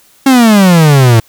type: exponential sweep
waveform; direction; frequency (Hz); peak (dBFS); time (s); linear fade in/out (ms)
45% pulse; down; 274.9 to 110; -3; 0.26-1.2; 5
effects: white hiss -46 dBFS RMS until 1.28 s